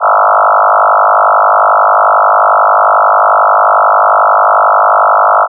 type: tone with frequency modulation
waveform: sine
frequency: 1000 Hz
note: B5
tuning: 21 cents sharp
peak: -4 dBFS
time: 0-5.48 s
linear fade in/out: 50 ms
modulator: 51.2 Hz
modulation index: 7.5
effects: none